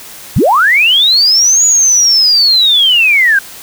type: linear two-way sweep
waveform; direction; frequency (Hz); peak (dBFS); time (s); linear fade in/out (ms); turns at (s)
sine; up then down; 66.1 to 6870 to 1534; -5; 0.36-3.39; 5; 1.65
effects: white hiss -31 dBFS RMS until 3.62 s